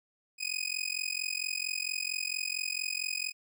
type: tone with amplitude modulation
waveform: 20% pulse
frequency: 2500 Hz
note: D#7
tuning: 8 cents sharp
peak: -23 dBFS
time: 0.38-3.33 s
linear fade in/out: 50 ms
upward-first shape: sine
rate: 44.4 Hz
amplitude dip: 100%
effects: none